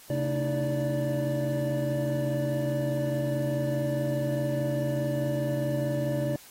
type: tone cluster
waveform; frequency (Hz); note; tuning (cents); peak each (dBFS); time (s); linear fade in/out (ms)
triangle; 135.2 / 224.2 / 296.8 / 321.6 / 583; C#3 / A3 / D4 / E4 / D5; -43 / +33 / +18 / -43 / -13; -27 / -36 / -33 / -34 / -28; 0.1-6.36; 2
effects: white hiss -51 dBFS RMS until 6.5 s + AAC 48 kbps